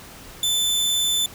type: tone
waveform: sawtooth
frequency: 3522 Hz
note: A7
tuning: 1 cent sharp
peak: -16 dBFS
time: 0.43-1.26 s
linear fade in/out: 2 ms
effects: pink hiss -42 dBFS RMS until 1.34 s